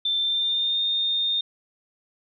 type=tone with pitch glide; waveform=sine; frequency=3555 to 3651 Hz; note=A7 to A#7; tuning=+17 to -37 cents; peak=-21 dBFS; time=0.05-1.41 s; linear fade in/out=5 ms; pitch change=+46 cents; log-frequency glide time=0.18-0.8 s; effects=none